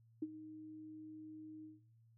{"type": "tone with ADSR envelope", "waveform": "sine", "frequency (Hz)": 311.1, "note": "D#4", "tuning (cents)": 0, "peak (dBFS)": -34, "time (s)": [0.22, 1.8], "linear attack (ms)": 6, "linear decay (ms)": 36, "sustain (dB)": -16, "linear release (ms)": 160, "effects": ["noise-tail reverb RT60 0.4 s tail -17 dB re dry", "added 114 Hz sine -65 dBFS peak until 2.17 s"]}